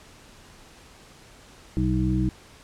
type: harmonic tone with a mistuned harmonic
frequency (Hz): 63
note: B1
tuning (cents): +35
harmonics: 1 / 2 / 3 / 5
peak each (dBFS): -26 / -26 / -26 / -26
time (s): 1.77-2.29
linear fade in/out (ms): 0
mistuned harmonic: 1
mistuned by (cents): -17
effects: pink hiss -50 dBFS RMS until 2.63 s + low-pass 9000 Hz 12 dB/octave